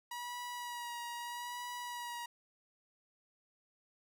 sawtooth tone with vibrato, 963 Hz, B5, 44 cents flat, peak -37 dBFS, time 0.11-2.26 s, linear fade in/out 5 ms, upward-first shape sine, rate 0.79 Hz, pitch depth 22 cents each way, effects none

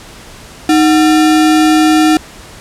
sine tone with sample-and-hold, 311.1 Hz, D#4, in tune, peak -5 dBFS, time 0.69-2.17 s, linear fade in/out 2 ms, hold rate 1050 Hz, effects pink hiss -34 dBFS RMS until 2.6 s + low-pass 10000 Hz 12 dB/octave

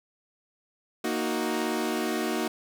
sawtooth chord, D# minor, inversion second, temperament equal, 233.1 / 311.1 / 370 Hz, A#3 / D#4 / F#4, 0 / 0 / 0 cents, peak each -27 dBFS, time 1.04-2.48 s, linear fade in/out 5 ms, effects none

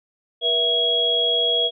sine tone cluster, 480 / 660 / 3314 Hz, B4 / E5 / G#7, -49 / +2 / -4 cents, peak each -25 / -27 / -18 dBFS, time 0.41-1.71 s, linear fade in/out 50 ms, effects none

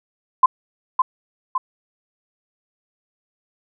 sine tone with echo, 1030 Hz, C6, 28 cents flat, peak -7 dBFS, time 0.43-0.46 s, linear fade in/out 5 ms, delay 560 ms, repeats 2, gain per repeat -5 dB, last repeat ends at 1.58 s, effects none

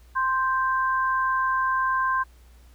sine tone pair together, 1046.5 / 1568 Hz, C6 / G6, 0 / 0 cents, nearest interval perfect fifth, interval 700 cents, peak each -22 / -26 dBFS, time 0.15-2.24 s, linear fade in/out 20 ms, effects added 60 Hz sine -49 dBFS peak until 2.74 s + pink hiss -60 dBFS RMS until 2.74 s

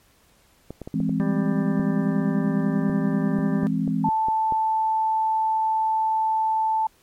clicks, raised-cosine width 2 ms, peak -20 dBFS, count 12, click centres 0.706 / 0.817 / 0.875 / 1.003 / 1.094 / 1.797 / 2.897 / 3.389 / 3.633 / 3.877 / 4.285 / 4.523 s
sine chord, E augmented, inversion none, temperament equal with one note detuned, 166.06 / 207.7 / 261.6 Hz, E3 / G#3 / B#3, +13 / 0 / 0 cents, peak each -25 dBFS, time 0.94-4.09 s, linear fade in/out 2 ms
harmonic tone, 197.5 Hz, G3, 13 cents sharp, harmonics 1 / 2 / 3 / 4 / 5 / 6 / 8 / 9, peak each -26 / -33 / -36 / -42 / -41 / -42 / -44 / -43 dBFS, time 1.2-3.67 s, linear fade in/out 0 ms
sine tone, 880 Hz, A5, in tune, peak -19 dBFS, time 4.04-6.87 s, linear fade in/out 5 ms
effects pink hiss -59 dBFS RMS until 7.02 s + MP3 64 kbps

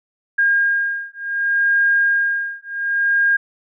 sine beating tone pair, 1617 / 1617.67 Hz, G#6 / G#6, -47 / -46 cents, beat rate 0.67 Hz, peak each -18 dBFS, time 0.38-3.37 s, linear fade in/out 10 ms, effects none

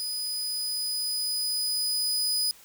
sawtooth tone with level ramp, 4978 Hz, D#8, in tune, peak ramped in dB -27 to -21 dBFS, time 0-2.51 s, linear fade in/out 0 ms, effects white hiss -53 dBFS RMS until 2.64 s

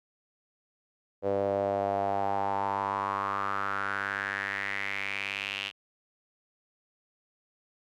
sawtooth tone with band-pass filter sweep, 99.2 Hz, G2, 21 cents sharp, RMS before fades -31 dBFS, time 1.22-5.72 s, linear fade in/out 50 ms, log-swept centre 520 to 2900 Hz, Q 5.2, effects none

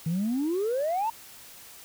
sine exponential sweep, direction up, 155.56 to 932.3 Hz, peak -23 dBFS, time 0.06-1.1 s, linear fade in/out 5 ms, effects tanh soft clip ceiling -22 dBFS + white hiss -48 dBFS RMS until 1.84 s

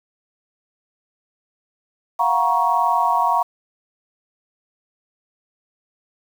sine chord, Gb major seventh, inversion third, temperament equal with one note detuned, 698.5 / 740 / 945.9 / 1108.7 Hz, F5 / Gb5 / Bb5 / Db6, 0 / 0 / +25 / 0 cents, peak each -23 / -23 / -18 / -21 dBFS, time 2.19-3.43 s, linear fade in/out 10 ms, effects 7-bit

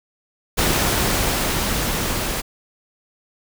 pink noise with level ramp, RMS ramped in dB -18 to -24 dBFS, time 0.57-2.42 s, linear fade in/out 20 ms, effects none

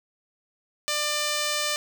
5% pulse tone, 596 Hz, D5, 25 cents sharp, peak -13 dBFS, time 0.88-1.76 s, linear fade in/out 0 ms, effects none

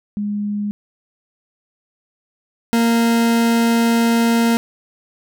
sine / 40% pulse tone pair in turn, 206.3 / 231.6 Hz, G#3 / A#3, -11 / -11 cents, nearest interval major second, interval 200 cents, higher second, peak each -19 / -12 dBFS, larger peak second, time 0.17-0.71 / 2.73-4.57 s, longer second, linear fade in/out 0 ms, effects none

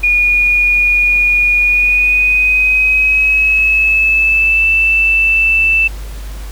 sine tone with pitch glide, 2445 to 2651 Hz, D#7 to E7, -31 to +9 cents, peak -8 dBFS, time 0.03-5.88 s, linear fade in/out 10 ms, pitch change +140 cents, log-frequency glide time 1.6-4.68 s, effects added 50 Hz sine -23 dBFS peak until 6.51 s + pink hiss -36 dBFS RMS until 6.51 s

